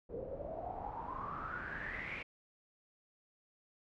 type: noise with low-pass filter sweep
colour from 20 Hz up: pink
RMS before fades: -43 dBFS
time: 0.09-2.23 s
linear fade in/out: 10 ms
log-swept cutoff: 460 to 2400 Hz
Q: 10
effects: none